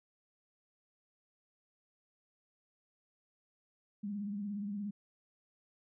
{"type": "tone with vibrato", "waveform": "sine", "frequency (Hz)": 203.7, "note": "G#3", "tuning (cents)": -33, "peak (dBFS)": -36, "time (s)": [4.03, 4.91], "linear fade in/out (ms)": 10, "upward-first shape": "triangle", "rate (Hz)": 17, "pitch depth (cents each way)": 75, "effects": []}